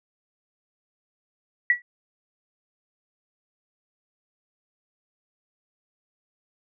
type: tone with exponential decay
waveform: sine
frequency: 1941 Hz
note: B6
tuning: 31 cents flat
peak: -12 dBFS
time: 1.7-1.82 s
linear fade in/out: 2 ms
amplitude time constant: 25 ms
effects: none